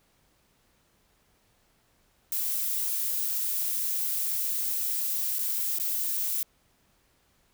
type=noise with dropouts; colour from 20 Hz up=violet; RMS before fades=-29 dBFS; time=2.32-6.43 s; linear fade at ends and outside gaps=1 ms; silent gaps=5.385-5.391 / 5.786-5.798 s; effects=pink hiss -67 dBFS RMS until 7.53 s